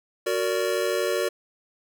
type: chord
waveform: square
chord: Gb augmented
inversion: none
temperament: just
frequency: 370 / 462.5 / 578.1 Hz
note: Gb4 / Bb4 / D5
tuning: 0 / -14 / -27 cents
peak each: -28 dBFS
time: 0.26-1.29 s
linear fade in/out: 10 ms
effects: none